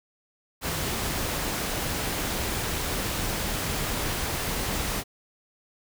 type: noise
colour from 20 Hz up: pink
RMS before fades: -29 dBFS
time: 0.61-5.04 s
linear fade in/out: 50 ms
effects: none